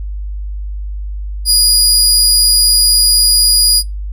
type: tone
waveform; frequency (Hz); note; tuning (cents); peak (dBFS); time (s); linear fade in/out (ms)
25% pulse; 4892; D#8; -30; -3; 1.45-3.83; 50
effects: noise-tail reverb RT60 0.2 s tail -22 dB re dry + added 50 Hz sine -19 dBFS peak until 4.12 s